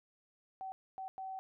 sine tone bursts at uneven times, 763 Hz, G5, 47 cents flat, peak -40 dBFS, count 3, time 0.61-0.72 / 0.98-1.08 / 1.18-1.39 s, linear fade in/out 0 ms, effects none

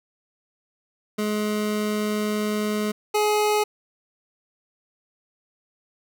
25% pulse tone pair in turn, 211.2 / 421.1 Hz, G#3 / G#4, +29 / +24 cents, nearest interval octave, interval 1195 cents, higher second, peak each -19 / -15 dBFS, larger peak second, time 1.18-2.92 / 3.14-3.64 s, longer first, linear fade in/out 10 ms, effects none

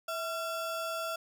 square ring-modulated tone, 1011 Hz, B5, 40 cents sharp, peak -31 dBFS, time 0.08-1.16 s, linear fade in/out 5 ms, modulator 358 Hz, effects none

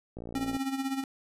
click train, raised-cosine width 2 ms, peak -27 dBFS, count 24, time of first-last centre 0.17-0.566 s, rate 58.1 Hz
square tone with tremolo, 268.9 Hz, C4, 47 cents sharp, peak -28 dBFS, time 0.35-1.04 s, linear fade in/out 2 ms, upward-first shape sine, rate 16 Hz, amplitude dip 65%
effects resampled to 32000 Hz

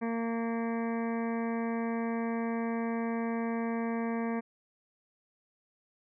harmonic tone, 230 Hz, A#3, 23 cents flat, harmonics 1 / 2 / 3 / 4 / 5 / 7 / 8 / 9 / 10, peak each -31 / -37 / -41 / -43 / -45 / -48 / -49 / -50 / -51 dBFS, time 0.01-4.41 s, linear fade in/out 20 ms, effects none

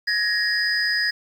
sine tone cluster, 1683 / 1867 / 4969 Hz, G#6 / A#6 / D#8, +23 / +2 / -3 cents, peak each -23 dBFS, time 0.07-1.11 s, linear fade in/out 10 ms, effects tanh soft clip ceiling -12 dBFS + 8-bit

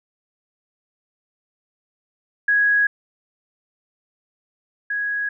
sine tone pair in turn, 1661.2 / 1661.2 Hz, G#6 / G#6, 0 / 0 cents, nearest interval unison, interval 0 cents, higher neither, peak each -14 / -21 dBFS, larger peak first, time 2.48-2.87 / 4.9-5.29 s, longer neither, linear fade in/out 5 ms, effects none

